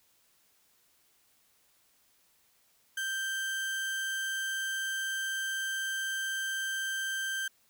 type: tone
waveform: 35% pulse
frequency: 1568 Hz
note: G6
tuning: in tune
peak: -30 dBFS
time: 2.97-7.48 s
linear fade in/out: 5 ms
effects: white hiss -68 dBFS RMS until 7.69 s